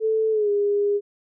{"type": "tone with pitch glide", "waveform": "sine", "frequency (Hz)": [440, 408.2], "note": ["A4", "G#4"], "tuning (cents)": [0, -30], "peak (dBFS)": -18, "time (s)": [0, 1.01], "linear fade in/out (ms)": 50, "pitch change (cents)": -130, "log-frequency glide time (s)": [0.31, 0.5], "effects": []}